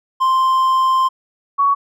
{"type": "tone pair in turn", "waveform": ["triangle", "sine"], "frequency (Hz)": [1046.5, 1120.3], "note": ["C6", "C#6"], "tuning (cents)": [0, 18], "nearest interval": "minor second", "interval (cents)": 118, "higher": "second", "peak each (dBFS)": [-10, -11], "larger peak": "first", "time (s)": [[0.2, 1.09], [1.58, 1.75]], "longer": "first", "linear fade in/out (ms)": 20, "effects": []}